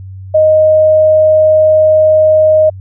sine tone, 622.3 Hz, D#5, in tune, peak -4 dBFS, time 0.34-2.7 s, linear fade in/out 10 ms, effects added 95 Hz sine -25 dBFS peak until 2.8 s

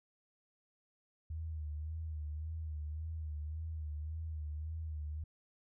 sine tone with vibrato, 77.78 Hz, D#2, in tune, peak -38 dBFS, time 1.3-5.24 s, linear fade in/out 5 ms, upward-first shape sine, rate 1.8 Hz, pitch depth 64 cents each way, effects none

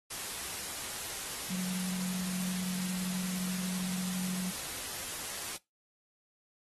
sine tone in noise, 183.7 Hz, F#3, 12 cents flat, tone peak -33 dBFS, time 1.5-4.51 s, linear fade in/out 10 ms, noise white, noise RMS -39 dBFS, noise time 0.1-5.57 s, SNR +3 dB, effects noise-tail reverb RT60 0.2 s tail -21 dB re dry + AAC 32 kbps

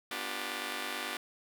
5% pulse chord, G dominant seventh, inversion first, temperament just, 245 / 294 / 352.8 / 392 Hz, B3 / D4 / F4 / G4, -14 / +2 / +18 / 0 cents, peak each -31 dBFS, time 0.11-1.17 s, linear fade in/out 2 ms, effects none

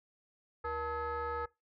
sine tone with frequency modulation, 880 Hz, A5, in tune, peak -33 dBFS, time 0.64-1.46 s, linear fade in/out 10 ms, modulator 403 Hz, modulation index 1.6, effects noise-tail reverb RT60 0.2 s tail -21 dB re dry + tanh soft clip ceiling -30 dBFS

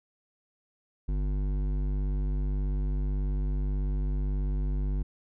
sine tone with hard clipping, 49.14 Hz, G1, 5 cents sharp, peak -28 dBFS, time 1.08-5.03 s, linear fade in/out 10 ms, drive 12 dB, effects none

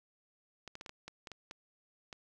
clicks, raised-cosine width 0.2 ms, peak -28 dBFS, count 10, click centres 0.677 / 0.754 / 0.811 / 0.862 / 0.894 / 1.08 / 1.272 / 1.317 / 1.511 / 2.128 s, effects none

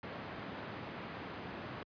pink band-pass noise, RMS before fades -45 dBFS, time 0.03-1.83 s, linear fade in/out 2 ms, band 110 to 2300 Hz, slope 12 dB/octave, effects high-pass 60 Hz 12 dB/octave + resampled to 11025 Hz

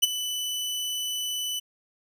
sawtooth tone with ADSR envelope, 2987 Hz, F#7, 16 cents sharp, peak -11 dBFS, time 0.02-1.6 s, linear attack 17 ms, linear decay 19 ms, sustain -14 dB, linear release 15 ms, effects none

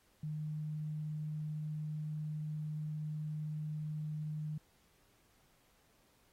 sine tone, 152.9 Hz, D#3, 30 cents flat, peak -37 dBFS, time 0.23-4.58 s, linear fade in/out 5 ms, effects pink hiss -71 dBFS RMS until 6.32 s + AAC 48 kbps

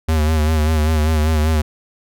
square tone with vibrato, 77.78 Hz, D#2, in tune, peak -14 dBFS, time 0.08-1.62 s, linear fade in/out 10 ms, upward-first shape sine, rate 5.1 Hz, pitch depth 53 cents each way, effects none

